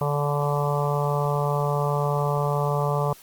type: harmonic tone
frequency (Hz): 145.1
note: D3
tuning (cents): -21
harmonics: 1 / 3 / 4 / 5 / 6 / 7 / 8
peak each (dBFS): -24 / -29 / -29 / -32 / -31 / -32 / -32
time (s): 0.01-3.13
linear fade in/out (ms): 2
effects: white hiss -49 dBFS RMS until 3.22 s + Opus 32 kbps